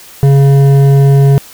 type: tone with hard clipping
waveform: sine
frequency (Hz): 138.59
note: C#3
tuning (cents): 0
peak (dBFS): -5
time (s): 0.23-1.38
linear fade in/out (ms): 0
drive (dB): 9
effects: white hiss -35 dBFS RMS until 1.53 s